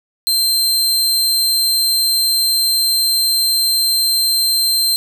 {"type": "tone", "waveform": "sawtooth", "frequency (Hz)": 4136, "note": "C8", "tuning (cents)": -21, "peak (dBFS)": -10, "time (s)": [0.27, 4.96], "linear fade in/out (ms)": 0, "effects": []}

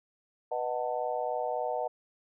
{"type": "chord", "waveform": "sine", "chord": "B dominant seventh", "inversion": "none", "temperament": "just", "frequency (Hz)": [493.9, 617.4, 740.8, 889], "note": ["B4", "D#5", "F#5", "A5"], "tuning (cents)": [0, -14, 2, 18], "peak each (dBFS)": [-35, -34, -34, -37], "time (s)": [0.51, 1.88], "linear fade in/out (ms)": 10, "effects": []}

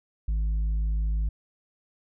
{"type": "tone with tanh clipping", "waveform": "sine", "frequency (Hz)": 53, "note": "G#1", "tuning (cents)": 36, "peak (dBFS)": -24, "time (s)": [0.28, 1.29], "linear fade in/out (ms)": 5, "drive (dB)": 4, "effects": []}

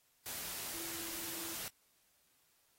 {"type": "tone in noise", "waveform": "sine", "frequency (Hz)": 333.5, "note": "E4", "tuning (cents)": 20, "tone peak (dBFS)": -52, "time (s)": [0.74, 1.55], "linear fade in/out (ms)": 0, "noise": "white", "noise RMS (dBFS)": -43, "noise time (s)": [0.26, 1.68], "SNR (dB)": -12, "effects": ["white hiss -73 dBFS RMS until 2.78 s", "AAC 48 kbps"]}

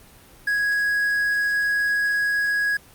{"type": "tone with quantisation", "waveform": "triangle", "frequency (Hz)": 1661.2, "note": "G#6", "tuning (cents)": 0, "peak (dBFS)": -17, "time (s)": [0.47, 2.77], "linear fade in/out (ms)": 5, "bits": 7, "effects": ["pink hiss -49 dBFS RMS until 2.94 s", "Opus 24 kbps"]}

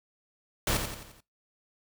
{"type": "noise with echo", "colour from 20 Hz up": "pink", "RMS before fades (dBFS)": -27, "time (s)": [0.67, 0.77], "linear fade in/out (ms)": 2, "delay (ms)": 87, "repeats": 5, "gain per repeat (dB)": -6, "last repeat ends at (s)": 1.205, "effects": ["noise-tail reverb RT60 0.2 s tail -21 dB re dry"]}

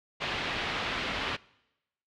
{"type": "low-pass noise", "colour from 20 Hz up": "white", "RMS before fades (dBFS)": -33, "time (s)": [0.2, 1.37], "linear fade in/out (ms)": 20, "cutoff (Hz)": 3400, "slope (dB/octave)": 24, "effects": ["noise-tail reverb RT60 0.9 s tail -23 dB re dry"]}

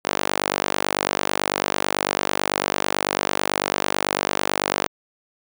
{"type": "tone with high-pass filter", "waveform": "sawtooth", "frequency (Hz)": 49.04, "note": "G1", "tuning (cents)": 1, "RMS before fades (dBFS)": -24, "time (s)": [0.04, 4.88], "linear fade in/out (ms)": 20, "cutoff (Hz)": 520, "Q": 0.75, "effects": []}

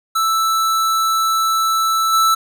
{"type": "tone with level steps", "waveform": "square", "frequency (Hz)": 1320, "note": "E6", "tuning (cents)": 2, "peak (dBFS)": [-15, -12], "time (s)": [0.15, 2.35], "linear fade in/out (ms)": 10, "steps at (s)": 2.12, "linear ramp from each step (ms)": 20, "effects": []}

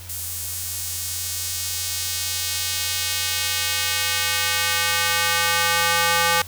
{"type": "tone with high-pass filter sweep", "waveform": "square", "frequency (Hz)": 169.1, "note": "E3", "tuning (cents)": 44, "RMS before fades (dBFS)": -23, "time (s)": [0.09, 6.42], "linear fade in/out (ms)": 5, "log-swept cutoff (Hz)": [9600, 1000], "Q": 0.78, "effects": ["added 89 Hz sine -38 dBFS peak until 6.47 s", "white hiss -41 dBFS RMS until 6.47 s"]}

